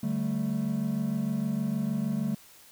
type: chord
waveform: triangle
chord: D suspended fourth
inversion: none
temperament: equal with one note detuned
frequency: 146.83 / 193.52 / 220 Hz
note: D3 / G3 / A3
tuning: 0 / -22 / 0 cents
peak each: -31 / -29 / -27 dBFS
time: 0.03-2.35 s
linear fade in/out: 5 ms
effects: tanh soft clip ceiling -17 dBFS + white hiss -54 dBFS RMS until 2.71 s